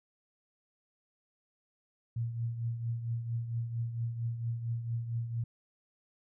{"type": "tone with tremolo", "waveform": "sine", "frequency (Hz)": 116.54, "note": "A#2", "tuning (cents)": 0, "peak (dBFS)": -29, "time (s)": [2.16, 5.44], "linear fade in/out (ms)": 5, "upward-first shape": "triangle", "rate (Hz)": 4.4, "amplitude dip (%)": 65, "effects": []}